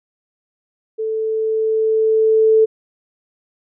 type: tone with level ramp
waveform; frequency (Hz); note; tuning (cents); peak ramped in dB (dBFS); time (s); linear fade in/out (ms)
sine; 440; A4; 0; -19 to -8; 0.98-2.66; 20
effects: none